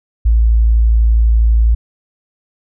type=tone; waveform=sine; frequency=56.1 Hz; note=A1; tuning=34 cents sharp; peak=-7 dBFS; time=0.25-1.75 s; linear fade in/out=10 ms; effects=none